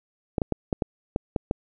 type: clicks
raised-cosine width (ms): 2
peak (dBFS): -10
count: 8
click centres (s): 0.382 / 0.418 / 0.523 / 0.728 / 0.822 / 1.161 / 1.362 / 1.511
effects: none